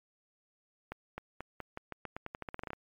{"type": "accelerating click train", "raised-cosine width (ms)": 0.5, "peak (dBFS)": -24, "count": 18, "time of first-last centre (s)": [0.92, 2.733], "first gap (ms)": 260, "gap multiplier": 0.87, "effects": ["MP3 96 kbps"]}